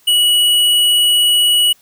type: tone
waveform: square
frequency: 2929 Hz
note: F#7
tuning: 18 cents flat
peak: -10 dBFS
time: 0.07-1.73 s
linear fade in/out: 10 ms
effects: white hiss -52 dBFS RMS until 1.81 s